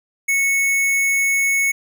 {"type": "tone", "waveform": "square", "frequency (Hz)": 2206, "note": "C#7", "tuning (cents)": -9, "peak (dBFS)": -16, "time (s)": [0.28, 1.72], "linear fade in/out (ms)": 10, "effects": []}